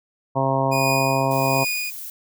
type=harmonic tone; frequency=134.5 Hz; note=C3; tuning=48 cents sharp; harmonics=1 / 2 / 3 / 4 / 5 / 6 / 7 / 8; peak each=-24 / -27 / -30 / -26 / -24 / -30 / -24 / -30 dBFS; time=0.35-1.65 s; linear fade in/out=20 ms
type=tone with tremolo; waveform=sawtooth; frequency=2463 Hz; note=D#7; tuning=18 cents flat; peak=-18 dBFS; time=0.71-1.91 s; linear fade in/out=20 ms; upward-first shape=triangle; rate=1.3 Hz; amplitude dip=85%
type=noise; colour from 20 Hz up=violet; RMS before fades=-34 dBFS; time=1.31-2.1 s; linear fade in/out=2 ms
effects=none